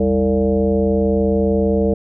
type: tone with frequency modulation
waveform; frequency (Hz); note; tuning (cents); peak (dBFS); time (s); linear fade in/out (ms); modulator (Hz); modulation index
sine; 325.7; E4; -21; -13; 0-1.94; 5; 125; 1.9
effects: none